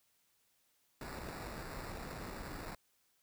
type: noise with sample-and-hold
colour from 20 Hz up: pink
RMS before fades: -45 dBFS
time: 1.01-2.75 s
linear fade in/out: 2 ms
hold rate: 3150 Hz
effects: white hiss -75 dBFS RMS until 3.22 s